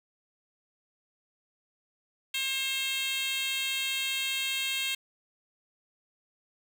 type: tone with high-pass filter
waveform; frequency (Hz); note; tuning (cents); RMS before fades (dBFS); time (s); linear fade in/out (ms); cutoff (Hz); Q
10% pulse; 535; C5; +38; -31; 2.34-4.95; 5; 3000; 2.1
effects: none

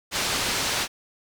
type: low-pass noise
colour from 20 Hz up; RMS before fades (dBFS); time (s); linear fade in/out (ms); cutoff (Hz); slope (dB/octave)
white; -26; 0.11-0.88; 50; 5600; 12
effects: none

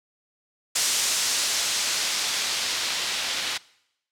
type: noise with low-pass filter sweep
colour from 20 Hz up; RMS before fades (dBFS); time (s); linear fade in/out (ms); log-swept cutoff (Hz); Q
blue; -26; 0.75-3.58; 10; 6800 to 3600; 0.96
effects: noise-tail reverb RT60 0.8 s tail -22 dB re dry

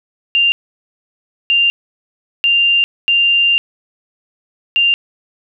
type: tone bursts at uneven times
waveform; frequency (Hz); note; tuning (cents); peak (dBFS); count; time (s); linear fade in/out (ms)
sine; 2789; F7; -3; -9; 5; 0.35-0.52 / 1.5-1.7 / 2.44-2.84 / 3.08-3.58 / 4.76-4.94; 0
effects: none

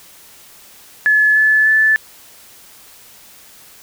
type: tone with pitch steps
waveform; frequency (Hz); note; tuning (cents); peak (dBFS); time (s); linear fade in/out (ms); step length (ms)
sine; 1715 / 1730.9 / 1747; A6 / A6 / A6; -45 / -29 / -13; -9; 1.06-1.96; 0; 300
effects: white hiss -43 dBFS RMS until 3.82 s

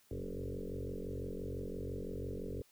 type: tone with frequency modulation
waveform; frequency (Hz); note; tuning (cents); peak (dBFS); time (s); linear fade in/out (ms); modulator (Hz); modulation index
sine; 185; F#3; 0; -38; 0.11-2.62; 2; 45.9; 6.6
effects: white hiss -68 dBFS RMS until 2.71 s

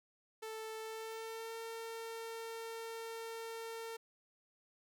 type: tone with pitch glide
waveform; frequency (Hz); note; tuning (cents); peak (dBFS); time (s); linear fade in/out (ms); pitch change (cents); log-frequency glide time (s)
sawtooth; 440.8 to 454.5; A4 to A#4; +3 to -44; -39; 0.42-3.97; 10; +53; 0.79-1.57
effects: none

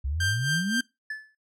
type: exponential sweep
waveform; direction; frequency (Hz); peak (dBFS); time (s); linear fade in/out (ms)
sine; up; 64 to 256.1; -26; 0.04-0.81; 10
type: tone with tremolo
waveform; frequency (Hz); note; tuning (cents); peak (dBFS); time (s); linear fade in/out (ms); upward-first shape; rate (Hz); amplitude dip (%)
sawtooth; 1575; G6; +8; -20; 0.2-0.81; 5; sine; 3.8; 70
type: tone with exponential decay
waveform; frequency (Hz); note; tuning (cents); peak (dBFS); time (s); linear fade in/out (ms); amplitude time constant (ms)
triangle; 1737; A6; -23; -26; 1.1-1.35; 5; 53
effects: noise-tail reverb RT60 0.2 s tail -20 dB re dry + low-pass 10000 Hz 12 dB/octave

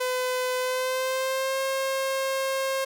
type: tone with pitch glide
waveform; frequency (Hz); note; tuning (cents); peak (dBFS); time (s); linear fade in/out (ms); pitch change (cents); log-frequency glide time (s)
sawtooth; 506 to 535.2; B4 to C5; +42 to +39; -21; 0-2.85; 10; +97; 0.58-1.6
effects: none

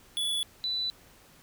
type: tone pair in turn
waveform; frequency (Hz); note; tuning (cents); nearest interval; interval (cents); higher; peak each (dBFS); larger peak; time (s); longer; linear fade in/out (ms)
square / sine; 3425 / 3980; A7 / B7; -47 / +13; minor third; 260; second; -28; neither; 0.17-0.43 / 0.64-0.9; neither; 0
effects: pink hiss -57 dBFS RMS until 1.42 s

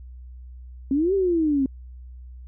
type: exponential two-way sweep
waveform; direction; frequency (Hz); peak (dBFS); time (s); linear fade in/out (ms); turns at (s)
sine; up then down; 261.6 to 400 to 261.6; -18; 0.91-1.66; 2; 1.14
effects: added 62 Hz sine -38 dBFS peak until 2.47 s

